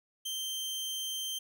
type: tone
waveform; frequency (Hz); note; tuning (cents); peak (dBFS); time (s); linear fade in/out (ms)
sawtooth; 3136; G7; 0; -31; 0.25-1.39; 10
effects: none